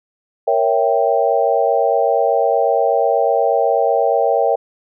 sine chord, A# diminished seventh, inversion none, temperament equal, 466.2 / 554.4 / 659.3 / 784 Hz, A#4 / C#5 / E5 / G5, 0 / 0 / 0 / 0 cents, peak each -18 dBFS, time 0.47-4.56 s, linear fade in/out 10 ms, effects none

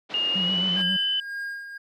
pink band-pass noise, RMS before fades -39 dBFS, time 0.09-0.83 s, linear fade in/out 20 ms, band 240 to 4400 Hz, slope 24 dB/octave
sine tone with pitch glide, 2837 to 3023 Hz, F7 to F#7, +27 to +36 cents, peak -22 dBFS, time 0.14-1.2 s, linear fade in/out 2 ms, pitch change +109 cents, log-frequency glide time 0.33-0.71 s
triangle tone with vibrato, 183.5 Hz, F#3, 14 cents flat, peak -26 dBFS, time 0.35-0.97 s, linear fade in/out 10 ms, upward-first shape sine, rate 7.4 Hz, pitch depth 74 cents each way
triangle tone with tremolo, 1621 Hz, G#6, 42 cents flat, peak -27 dBFS, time 0.76-1.78 s, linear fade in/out 10 ms, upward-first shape sine, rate 1.9 Hz, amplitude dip 60%
effects none

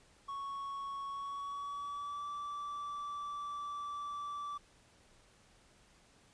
triangle tone with pitch glide, 1108.7 to 1161.8 Hz, C#6 to D6, 0 to -19 cents, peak -37 dBFS, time 0.28-4.58 s, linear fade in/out 10 ms, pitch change +81 cents, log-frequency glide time 1.08-2.29 s, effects pink hiss -65 dBFS RMS until 6.33 s + resampled to 22050 Hz

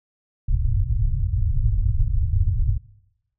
pink low-pass noise, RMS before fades -20 dBFS, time 0.48-2.78 s, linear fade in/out 5 ms, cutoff 120 Hz, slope 48 dB/octave, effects noise-tail reverb RT60 0.9 s tail -21 dB re dry

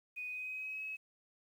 sine tone with pitch glide, 2489 to 2566 Hz, D#7 to E7, 0 to -47 cents, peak -39 dBFS, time 0.16-0.97 s, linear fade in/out 20 ms, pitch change +53 cents, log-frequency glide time 0.27-0.84 s, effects 11-bit

